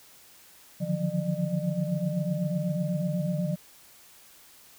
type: tone cluster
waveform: sine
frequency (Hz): 146.5 / 154.3 / 174.7 / 182.7 / 601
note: D3 / D#3 / F3 / F#3 / D5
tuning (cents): -4 / -14 / +1 / -22 / +40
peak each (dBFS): -34 / -33 / -29 / -33 / -35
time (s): 0.8-3.56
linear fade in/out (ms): 20
effects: white hiss -54 dBFS RMS until 4.78 s